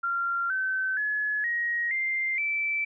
sine tone with pitch steps, 1382 / 1533.4 / 1701.4 / 1887.9 / 2095 / 2324 Hz, F6 / G6 / G#6 / A#6 / C7 / D7, -19 / -39 / +41 / +21 / +2 / -19 cents, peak -25 dBFS, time 0.03-2.85 s, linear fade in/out 10 ms, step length 470 ms, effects none

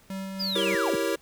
square tone with tremolo, 192.5 Hz, G3, 31 cents flat, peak -32 dBFS, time 0.1-0.75 s, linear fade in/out 2 ms, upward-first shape sine, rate 3.5 Hz, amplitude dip 25%
triangle linear sweep, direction down, 5080 to 53.8 Hz, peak -26 dBFS, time 0.39-0.96 s, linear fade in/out 20 ms
square chord, E diminished seventh, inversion none, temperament equal, 329.6 / 392 / 466.2 / 554.4 Hz, E4 / G4 / Bb4 / Db5, 0 / 0 / 0 / 0 cents, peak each -31 dBFS, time 0.55-1.16 s, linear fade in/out 10 ms
effects pink hiss -58 dBFS RMS until 1.21 s

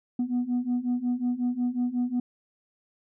sine beating tone pair, 242.6 / 248.1 Hz, B3 / B3, -31 / +8 cents, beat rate 5.5 Hz, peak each -27 / -25 dBFS, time 0.19-2.2 s, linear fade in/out 5 ms, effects tanh soft clip ceiling -21 dBFS

